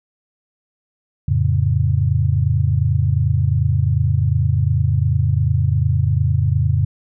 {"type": "chord", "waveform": "sine", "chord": "F augmented", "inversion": "none", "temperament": "equal", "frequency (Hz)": [87.31, 110, 138.59], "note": ["F2", "A2", "C#3"], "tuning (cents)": [0, 0, 0], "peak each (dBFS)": -18, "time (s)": [1.28, 6.85], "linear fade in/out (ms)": 5, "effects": []}